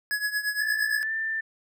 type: tone with tremolo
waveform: square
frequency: 1686 Hz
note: G#6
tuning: 26 cents sharp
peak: -23 dBFS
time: 0.11-1.03 s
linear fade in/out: 0 ms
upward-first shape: triangle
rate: 8.7 Hz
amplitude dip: 85%
type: tone with pitch glide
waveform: sine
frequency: 1744 to 1781.7 Hz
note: A6 to A6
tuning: -16 to +21 cents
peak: -26 dBFS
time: 0.6-1.41 s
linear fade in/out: 10 ms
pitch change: +37 cents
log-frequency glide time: 1.02-1.12 s
effects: none